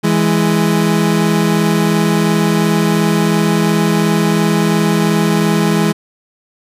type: tone pair together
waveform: 30% pulse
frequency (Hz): 164.85 / 207.7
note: E3 / G#3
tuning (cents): 0 / 0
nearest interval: major third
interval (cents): 400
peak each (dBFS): -11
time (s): 0.03-5.93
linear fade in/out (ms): 20
effects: resampled to 32000 Hz